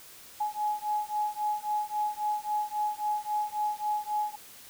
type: beating tone pair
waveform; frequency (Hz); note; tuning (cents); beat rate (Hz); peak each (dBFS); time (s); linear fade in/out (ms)
sine; 840 / 843.7; G#5 / G#5; +19 / +27; 3.7; -31; 0.4-4.36; 10
effects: white hiss -50 dBFS RMS until 4.69 s